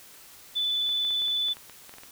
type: tone with vibrato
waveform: sine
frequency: 3491 Hz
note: A7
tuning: 14 cents flat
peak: -24 dBFS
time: 0.55-1.54 s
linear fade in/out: 20 ms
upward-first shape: triangle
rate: 18 Hz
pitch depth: 12 cents each way
type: clicks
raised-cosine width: 0.3 ms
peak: -29 dBFS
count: 12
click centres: 0.892 / 1.049 / 1.107 / 1.22 / 1.282 / 1.485 / 1.569 / 1.697 / 1.894 / 1.939 / 1.984 / 2.035 s
effects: white hiss -50 dBFS RMS until 2.11 s